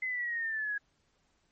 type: exponential sweep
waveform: sine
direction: down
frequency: 2057 to 1651 Hz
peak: -31 dBFS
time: 0.02-0.78 s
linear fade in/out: 5 ms
effects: pink hiss -73 dBFS RMS until 1.51 s + MP3 32 kbps